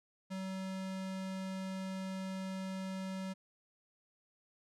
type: tone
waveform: square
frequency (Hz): 189.8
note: F#3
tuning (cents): +44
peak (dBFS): -39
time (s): 0.3-3.34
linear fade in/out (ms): 20
effects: low-pass 9000 Hz 12 dB/octave